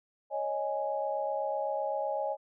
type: chord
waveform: sine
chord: C# suspended second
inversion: none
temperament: equal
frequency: 554.4 / 622.3 / 830.6 Hz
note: C#5 / D#5 / G#5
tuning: 0 / 0 / 0 cents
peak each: -34 dBFS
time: 0.3-2.37 s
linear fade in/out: 50 ms
effects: none